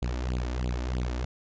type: tone with flanger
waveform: sawtooth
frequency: 61.74 Hz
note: B1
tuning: in tune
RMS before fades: -30 dBFS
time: 0.02-1.25 s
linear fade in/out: 5 ms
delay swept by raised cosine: 0.26 to 3.46 ms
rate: 3.1 Hz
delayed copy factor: +0.95
effects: resampled to 16000 Hz